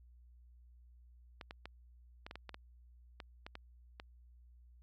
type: clicks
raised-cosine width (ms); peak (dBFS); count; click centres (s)
0.3; -30; 12; 1.412 / 1.509 / 1.656 / 2.265 / 2.311 / 2.356 / 2.493 / 2.544 / 3.202 / 3.465 / 3.554 / 3.999
effects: added 60 Hz sine -58 dBFS peak until 4.82 s